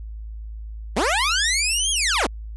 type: linear two-way sweep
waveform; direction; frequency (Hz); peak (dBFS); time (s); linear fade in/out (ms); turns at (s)
15% pulse; up then down; 164.81 to 3322 to 164.81; -12; 0.96-2.27; 10; 1.91
effects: added 54 Hz sine -31 dBFS peak until 2.56 s + resampled to 24000 Hz